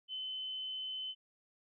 sine tone, 3045 Hz, F#7, 49 cents sharp, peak -38 dBFS, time 0.08-1.15 s, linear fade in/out 50 ms, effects none

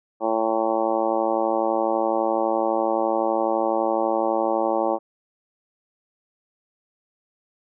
harmonic tone, 111.9 Hz, A2, 30 cents sharp, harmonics 2 / 3 / 4 / 5 / 6 / 7 / 8 / 9 / 10, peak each -35 / -26 / -31 / -24 / -30 / -26 / -29 / -35 / -34 dBFS, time 0.2-4.99 s, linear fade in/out 50 ms, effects none

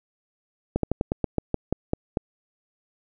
slowing click train, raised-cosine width 2 ms, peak -9 dBFS, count 11, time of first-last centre 0.76-2.172 s, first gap 73 ms, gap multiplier 1.14, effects none

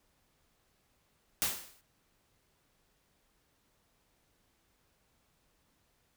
white noise with exponential decay, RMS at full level -28 dBFS, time 1.42-1.81 s, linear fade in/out 0 ms, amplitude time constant 83 ms, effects pink hiss -73 dBFS RMS until 6.16 s

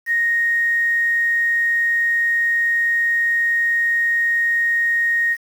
sine tone with quantisation, 1864.7 Hz, A#6, in tune, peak -15 dBFS, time 0.06-5.37 s, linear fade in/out 50 ms, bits 7, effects none

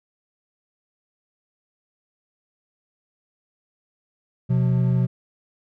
triangle tone pair together, 126.57 / 179 Hz, B2 / F3, +43 / +43 cents, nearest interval tritone, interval 600 cents, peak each -16 / -21 dBFS, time 4.49-5.07 s, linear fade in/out 20 ms, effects none

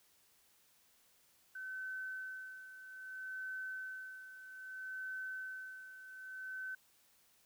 sine tone with tremolo, 1525 Hz, G6, 48 cents flat, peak -40 dBFS, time 1.55-6.75 s, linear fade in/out 5 ms, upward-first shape sine, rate 0.62 Hz, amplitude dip 70%, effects white hiss -70 dBFS RMS until 7.45 s

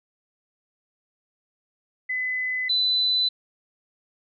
sine tone pair in turn, 2014 / 4002 Hz, B6 / B7, +33 / +22 cents, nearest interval octave, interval 1189 cents, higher second, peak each -24 / -19 dBFS, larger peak second, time 2.09-2.69 / 2.69-3.29 s, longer neither, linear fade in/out 10 ms, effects none

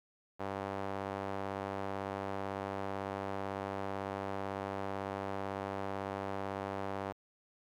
sawtooth tone with band-pass filter, 98 Hz, G2, in tune, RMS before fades -39 dBFS, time 0.39-7.13 s, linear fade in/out 20 ms, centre 770 Hz, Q 1.1, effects 11-bit

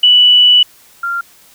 sine tone pair in turn, 2960 / 1386.9 Hz, F#7 / F6, 0 / -12 cents, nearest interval octave + minor second, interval 1312 cents, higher first, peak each -4 / -15 dBFS, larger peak first, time 0.03-0.63 / 1.03-1.21 s, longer first, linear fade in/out 5 ms, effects white hiss -45 dBFS RMS until 1.54 s

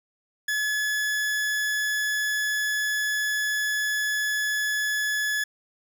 40% pulse tone, 1707 Hz, G#6, 47 cents sharp, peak -23 dBFS, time 0.48-5.44 s, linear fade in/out 5 ms, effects none

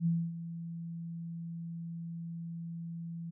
sine tone with ADSR envelope, 167.6 Hz, E3, 29 cents sharp, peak -25 dBFS, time 0-3.31 s, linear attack 59 ms, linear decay 260 ms, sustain -13 dB, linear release 16 ms, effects none

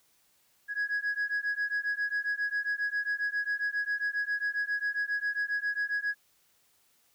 sine beating tone pair, 1661.2 / 1668.6 Hz, G#6 / G#6, 0 / +8 cents, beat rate 7.4 Hz, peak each -30 dBFS, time 0.68-6.15 s, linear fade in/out 50 ms, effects tanh soft clip ceiling -25 dBFS + white hiss -68 dBFS RMS until 7.14 s

